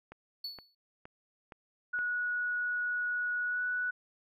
click train, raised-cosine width 0.5 ms, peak -32 dBFS, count 5, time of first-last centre 0.12-1.989 s, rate 2.14 Hz
triangle tone with exponential decay, 4435 Hz, C#8, in tune, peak -33 dBFS, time 0.44-0.75 s, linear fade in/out 5 ms, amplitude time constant 67 ms
sine tone with pitch glide, 1462 to 1478.1 Hz, F#6 to F#6, -21 to -2 cents, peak -30 dBFS, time 1.93-3.91 s, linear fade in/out 10 ms, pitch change +19 cents, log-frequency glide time 3.47-3.62 s
effects none

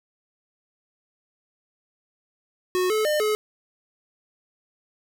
square tone with pitch steps, 366.2 / 432 / 604 / 426.7 Hz, F#4 / A4 / D5 / G#4, -18 / -32 / +48 / +47 cents, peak -21 dBFS, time 2.75-3.35 s, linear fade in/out 0 ms, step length 150 ms, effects none

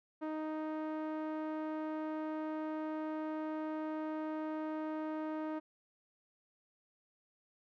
sawtooth tone with low-pass filter, 311.1 Hz, D#4, in tune, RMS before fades -39 dBFS, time 0.21-5.6 s, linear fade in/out 20 ms, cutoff 1200 Hz, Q 0.93, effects none

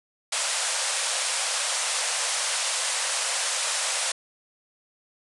white band-pass noise, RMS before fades -27 dBFS, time 0.32-4.12 s, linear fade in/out 5 ms, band 490 to 10000 Hz, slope 96 dB/octave, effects none

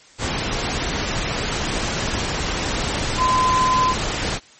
sine tone in noise, 1023 Hz, C6, 39 cents flat, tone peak -15 dBFS, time 3.17-3.95 s, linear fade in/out 50 ms, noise pink, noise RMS -23 dBFS, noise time 0.18-4.4 s, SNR +5 dB, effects white hiss -48 dBFS RMS until 4.59 s + MP3 32 kbps

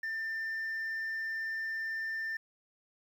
sine tone, 1791 Hz, A6, 30 cents sharp, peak -31 dBFS, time 0.03-2.37 s, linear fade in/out 5 ms, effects tanh soft clip ceiling -32 dBFS + 10-bit

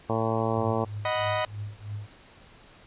harmonic tone, 112.4 Hz, A2, 37 cents sharp, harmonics 1 / 2 / 3 / 4 / 5 / 6 / 7 / 8 / 9 / 10, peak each -30 / -32 / -34 / -31 / -32 / -34 / -34 / -36 / -36 / -38 dBFS, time 0.09-0.85 s, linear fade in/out 10 ms
sine tone with tremolo, 103.83 Hz, G#2, in tune, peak -30 dBFS, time 0.57-2.07 s, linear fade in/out 10 ms, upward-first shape triangle, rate 3.1 Hz, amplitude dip 100%
sawtooth chord, B major, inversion first, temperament equal, 622.3 / 740 / 987.8 Hz, D#5 / F#5 / B5, 0 / 0 / 0 cents, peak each -23 / -29 / -27 dBFS, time 1.05-1.45 s, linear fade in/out 2 ms
effects pink hiss -53 dBFS RMS until 2.86 s + resampled to 8000 Hz

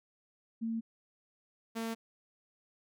sine / sawtooth tone pair in turn, 226.7 / 226.7 Hz, A#3 / A#3, -48 / -48 cents, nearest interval unison, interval 0 cents, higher neither, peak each -32 / -31 dBFS, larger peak second, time 0.61-0.81 / 1.75-1.95 s, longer neither, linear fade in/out 20 ms, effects none

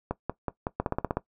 two click trains, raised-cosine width 1 ms, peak -14 / -12 dBFS, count 4 / 7, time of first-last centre 0.11-0.669 / 0.8-1.17 s, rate 5.37 / 16.2 Hz, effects noise-tail reverb RT60 0.1 s tail -18 dB re dry

